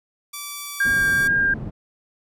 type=tone with pitch glide; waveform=5% pulse; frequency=1160 to 1149.3 Hz; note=D6 to D6; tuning=-22 to -38 cents; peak=-19 dBFS; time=0.33-1.28 s; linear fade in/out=10 ms; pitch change=-16 cents; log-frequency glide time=0.43-1.04 s
type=tone with vibrato; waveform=sine; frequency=1607 Hz; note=G6; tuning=43 cents sharp; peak=-16 dBFS; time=0.8-1.54 s; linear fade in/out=5 ms; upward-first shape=triangle; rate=2.5 Hz; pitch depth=10 cents each way
type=low-pass noise; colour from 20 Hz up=white; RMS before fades=-32 dBFS; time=0.84-1.71 s; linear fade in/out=20 ms; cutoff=240 Hz; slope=12 dB/octave
effects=none

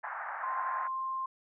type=band-pass noise; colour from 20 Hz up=pink; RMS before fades=-39 dBFS; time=0.03-0.88 s; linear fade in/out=10 ms; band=720 to 1800 Hz; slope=48 dB/octave
type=tone with pitch glide; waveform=sine; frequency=1046.5 to 1053.8 Hz; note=C6 to C6; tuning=0 to +12 cents; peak=-32 dBFS; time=0.43-1.26 s; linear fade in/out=5 ms; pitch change=+12 cents; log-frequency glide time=0.64-1.03 s
effects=none

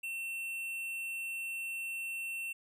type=tone with tanh clipping; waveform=triangle; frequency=2700 Hz; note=E7; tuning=41 cents sharp; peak=-38 dBFS; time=0.03-2.53 s; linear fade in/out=10 ms; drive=16 dB; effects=none

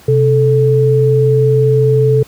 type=tone pair together; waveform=sine; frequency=130 / 437.3 Hz; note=C3 / A4; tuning=-11 / -11 cents; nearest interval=octave + major sixth; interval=2100 cents; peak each=-10 dBFS; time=0.08-2.23 s; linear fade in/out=5 ms; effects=pink hiss -42 dBFS RMS until 2.27 s + high-pass 60 Hz 12 dB/octave

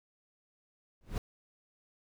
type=noise with exponential growth; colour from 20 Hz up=brown; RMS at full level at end=-28 dBFS; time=1.01-1.18 s; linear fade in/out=1 ms; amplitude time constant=35 ms; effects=none

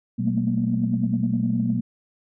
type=tone cluster; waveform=sine; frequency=122.2 / 187.8 / 218.1 / 228.5 / 237.8 Hz; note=B2 / F#3 / A3 / A#3 / A#3; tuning=-18 / +26 / -15 / -34 / +35 cents; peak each=-26 dBFS; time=0.18-1.81 s; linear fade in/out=20 ms; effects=tanh soft clip ceiling -10 dBFS

